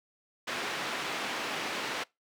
white band-pass noise, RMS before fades -35 dBFS, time 0.47-2.04 s, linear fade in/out 10 ms, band 220 to 2700 Hz, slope 12 dB/octave, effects noise-tail reverb RT60 0.2 s tail -23 dB re dry

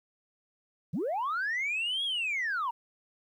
sine linear two-way sweep, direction up then down, 126.1 to 3361 to 899 Hz, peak -27 dBFS, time 0.93-2.71 s, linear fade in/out 10 ms, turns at 2.04 s, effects tanh soft clip ceiling -26 dBFS + 11-bit

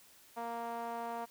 sawtooth tone with band-pass filter, 233.1 Hz, A#3, in tune, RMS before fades -40 dBFS, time 0.36-1.26 s, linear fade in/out 20 ms, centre 830 Hz, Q 2.9, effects white hiss -61 dBFS RMS until 1.3 s

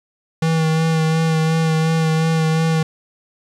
square tone with vibrato, 160.6 Hz, E3, 45 cents flat, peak -15 dBFS, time 0.42-2.83 s, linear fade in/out 5 ms, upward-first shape sine, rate 2.8 Hz, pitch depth 21 cents each way, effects low-pass 8000 Hz 12 dB/octave + 8-bit

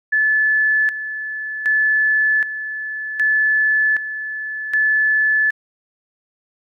sine tone with tremolo, 1732 Hz, A6, 28 cents flat, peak -13 dBFS, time 0.12-5.51 s, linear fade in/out 10 ms, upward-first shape square, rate 0.65 Hz, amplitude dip 70%, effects none

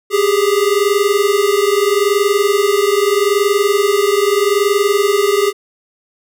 square tone pair together, 395 / 415.8 Hz, G4 / G#4, +13 / +2 cents, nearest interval minor second, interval 89 cents, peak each -15 dBFS, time 0.1-5.53 s, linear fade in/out 50 ms, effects none

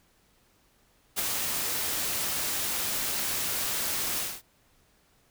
white noise with ADSR envelope, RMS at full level -26 dBFS, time 1.16-4.42 s, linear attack 32 ms, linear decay 11 ms, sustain -4 dB, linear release 230 ms, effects pink hiss -65 dBFS RMS until 5.3 s

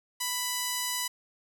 5% pulse tone, 991 Hz, B5, 6 cents sharp, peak -17 dBFS, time 0.2-1.08 s, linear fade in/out 10 ms, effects none

